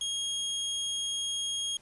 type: tone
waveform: sawtooth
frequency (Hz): 3266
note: G#7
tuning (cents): -30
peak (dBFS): -27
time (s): 0.01-1.77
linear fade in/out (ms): 2
effects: pink hiss -60 dBFS RMS until 1.81 s + resampled to 24000 Hz